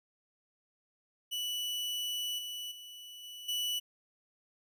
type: tone with level steps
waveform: 40% pulse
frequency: 2960 Hz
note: F#7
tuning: in tune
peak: -33 / -38 / -46 / -44 / -31 dBFS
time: 1.31-3.8 s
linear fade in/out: 20 ms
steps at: 2.38 / 2.71 / 3.23 / 3.48 s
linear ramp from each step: 10 ms
effects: none